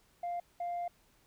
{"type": "tone bursts at uneven times", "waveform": "sine", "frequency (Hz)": 698.5, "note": "F5", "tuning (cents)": 0, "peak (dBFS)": -32, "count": 2, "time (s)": [[0.23, 0.4], [0.6, 0.88]], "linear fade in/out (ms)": 5, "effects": ["tanh soft clip ceiling -32 dBFS", "pink hiss -68 dBFS RMS until 1.26 s"]}